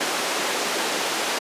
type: band-pass noise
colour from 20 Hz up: pink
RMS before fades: -25 dBFS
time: 0-1.39 s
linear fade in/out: 10 ms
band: 350 to 7900 Hz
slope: 12 dB/octave
effects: high-pass 200 Hz 12 dB/octave + resampled to 32000 Hz